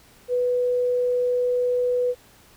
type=tone; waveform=sine; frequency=493.9 Hz; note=B4; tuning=in tune; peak=-19 dBFS; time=0.28-2.15 s; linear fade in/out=50 ms; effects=pink hiss -53 dBFS RMS until 2.56 s